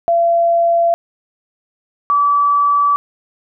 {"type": "tone pair in turn", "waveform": "sine", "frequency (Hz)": [680, 1151.6], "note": ["F5", "D6"], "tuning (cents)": [-46, -34], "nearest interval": "major sixth", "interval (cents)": 912, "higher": "second", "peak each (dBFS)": -10, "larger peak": "neither", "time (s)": [[0.08, 0.94], [2.1, 2.96]], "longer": "neither", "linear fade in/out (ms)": 0, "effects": []}